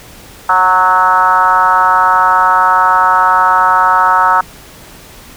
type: tone with frequency modulation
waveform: sine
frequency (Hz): 1108.7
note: C#6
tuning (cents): 0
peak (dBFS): -6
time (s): 0.49-4.41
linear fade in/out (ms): 5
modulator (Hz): 187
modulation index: 1.8
effects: pink hiss -36 dBFS RMS until 5.36 s